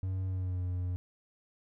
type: tone with pitch glide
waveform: triangle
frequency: 94 to 90.07 Hz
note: F#2 to F#2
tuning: +28 to -46 cents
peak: -29 dBFS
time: 0.03-0.96 s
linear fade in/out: 0 ms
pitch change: -74 cents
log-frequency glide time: 0.27-0.62 s
effects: none